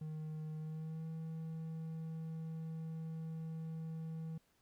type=tone with pitch glide; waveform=triangle; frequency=155.56 to 161.05 Hz; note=D#3 to E3; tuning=0 to -40 cents; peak=-39 dBFS; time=0.01-4.38 s; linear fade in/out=5 ms; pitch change=+60 cents; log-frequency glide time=0.58-1.06 s; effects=pink hiss -75 dBFS RMS until 4.61 s